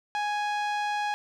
sawtooth tone with low-pass filter, 831 Hz, G#5, 1 cent sharp, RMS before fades -29 dBFS, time 0.15-1.14 s, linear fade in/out 0 ms, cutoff 4100 Hz, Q 0.55, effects none

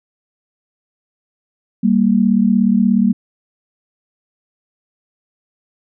sine tone pair together, 196 / 232.8 Hz, G3 / A#3, 0 / -2 cents, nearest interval minor third, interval 298 cents, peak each -13 dBFS, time 1.83-3.13 s, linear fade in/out 10 ms, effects none

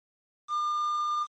triangle tone with quantisation, 1203 Hz, D6, 41 cents sharp, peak -24 dBFS, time 0.48-1.27 s, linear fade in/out 50 ms, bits 8, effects MP3 32 kbps

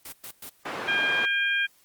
white noise bursts, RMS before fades -39 dBFS, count 3, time 0.05-0.495 s, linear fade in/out 5 ms, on 75 ms, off 110 ms
white band-pass noise, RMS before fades -34 dBFS, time 0.65-1.26 s, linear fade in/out 10 ms, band 220 to 1500 Hz, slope 12 dB/octave
harmonic tone, 804 Hz, G5, 44 cents sharp, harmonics 2 / 3 / 4, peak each -24 / -28 / -31 dBFS, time 0.87-1.67 s, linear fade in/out 20 ms
effects white hiss -61 dBFS RMS until 1.84 s + Opus 24 kbps

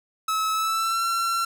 45% pulse tone with pitch glide, 1294 to 1356.8 Hz, E6 to E6, -32 to +50 cents, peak -22 dBFS, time 0.28-1.45 s, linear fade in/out 5 ms, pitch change +82 cents, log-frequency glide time 0.52-1.03 s, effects none

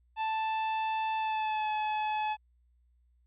45% pulse tone with pitch glide, 880 to 855.9 Hz, A5 to A5, 0 to -48 cents, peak -29 dBFS, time 0.16-2.37 s, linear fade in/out 50 ms, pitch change -48 cents, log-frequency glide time 1.17-1.7 s, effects added 60 Hz sine -64 dBFS peak until 3.26 s + resampled to 8000 Hz

